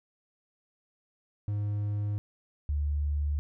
triangle / sine tone pair in turn, 103.4 / 73.11 Hz, G#2 / D2, -7 / -7 cents, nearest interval tritone, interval 600 cents, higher first, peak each -26 dBFS, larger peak neither, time 1.48-2.18 / 2.69-3.39 s, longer neither, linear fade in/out 0 ms, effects none

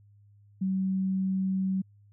sine tone, 190 Hz, F#3, 46 cents sharp, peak -25 dBFS, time 0.61-1.82 s, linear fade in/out 10 ms, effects added 102 Hz sine -55 dBFS peak until 2.12 s

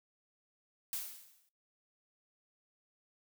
blue noise with exponential decay, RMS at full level -36 dBFS, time 0.93-1.49 s, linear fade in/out 1 ms, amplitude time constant 120 ms, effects noise-tail reverb RT60 0.2 s tail -18 dB re dry

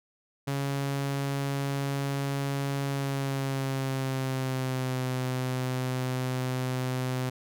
sawtooth tone with pitch glide, 139 to 128.2 Hz, C#3 to C3, +5 to -35 cents, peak -24 dBFS, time 0.47-7.3 s, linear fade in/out 10 ms, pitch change -140 cents, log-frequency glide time 2.85-5.05 s, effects none

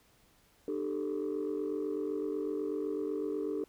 sine chord, D suspended fourth, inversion none, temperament equal with one note detuned, 301.2 / 392 / 440 Hz, D4 / G4 / A4, +44 / 0 / 0 cents, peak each -35 / -35 / -35 dBFS, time 0.68-3.64 s, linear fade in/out 2 ms, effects tanh soft clip ceiling -27 dBFS + pink hiss -66 dBFS RMS until 3.68 s

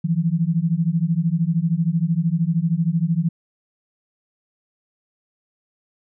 sine beating tone pair, 160 / 173 Hz, D#3 / F3, +49 / -16 cents, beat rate 13 Hz, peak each -20 dBFS, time 0.04-3.29 s, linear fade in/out 10 ms, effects none

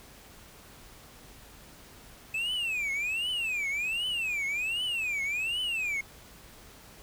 triangle tone with vibrato, 2563 Hz, E7, 49 cents flat, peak -27 dBFS, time 2.34-6.01 s, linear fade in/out 5 ms, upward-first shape triangle, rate 1.3 Hz, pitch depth 300 cents each way, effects added 50 Hz sine -60 dBFS peak until 7.02 s + pink hiss -52 dBFS RMS until 7.02 s

